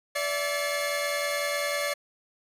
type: tone cluster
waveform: sawtooth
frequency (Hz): 578 / 664 / 1724 / 2148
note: D5 / E5 / A6 / C7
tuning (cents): -28 / +12 / -36 / +45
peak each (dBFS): -25 / -33 / -33 / -29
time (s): 0.15-1.94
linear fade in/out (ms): 10
effects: resampled to 32000 Hz